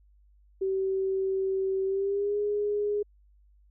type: tone with pitch glide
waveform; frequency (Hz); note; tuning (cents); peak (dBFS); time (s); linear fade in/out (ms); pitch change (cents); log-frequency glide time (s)
sine; 383.7 to 413.6; G4 to G#4; -37 to -7; -25; 0.61-3.03; 10; +130; 1.85-2.38
effects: added 50 Hz sine -57 dBFS peak until 3.7 s